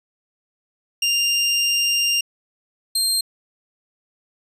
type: tone pair in turn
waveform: 25% pulse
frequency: 2794 / 4186 Hz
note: F7 / C8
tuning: 0 / 0 cents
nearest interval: perfect fifth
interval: 700 cents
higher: second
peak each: -13 dBFS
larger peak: neither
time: 1.02-2.21 / 2.95-3.21 s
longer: first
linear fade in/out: 5 ms
effects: resampled to 32000 Hz